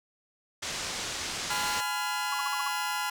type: low-pass noise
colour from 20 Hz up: white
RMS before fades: -35 dBFS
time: 0.62-1.81 s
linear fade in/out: 10 ms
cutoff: 7200 Hz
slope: 24 dB/octave
type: chord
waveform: sawtooth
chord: F diminished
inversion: first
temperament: just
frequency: 838.1 / 1005.8 / 1396.9 Hz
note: Ab5 / Cb6 / F6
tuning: +16 / +31 / 0 cents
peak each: -30 dBFS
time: 1.5-3.1 s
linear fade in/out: 5 ms
type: tone bursts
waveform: sine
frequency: 1106 Hz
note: C#6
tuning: 4 cents flat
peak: -30 dBFS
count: 6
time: 2.32-2.681 s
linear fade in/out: 5 ms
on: 21 ms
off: 47 ms
effects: none